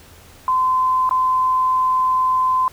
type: tone with dropouts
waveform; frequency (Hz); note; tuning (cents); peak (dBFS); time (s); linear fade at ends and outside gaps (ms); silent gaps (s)
sine; 1028; C6; -31; -14; 0.48-2.68; 1; 1.092-1.11
effects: added 84 Hz sine -49 dBFS peak until 2.72 s + pink hiss -46 dBFS RMS until 2.72 s